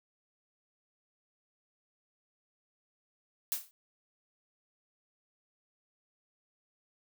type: noise with exponential decay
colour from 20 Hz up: blue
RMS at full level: -29 dBFS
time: 3.52-3.71 s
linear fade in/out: 0 ms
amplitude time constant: 41 ms
effects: none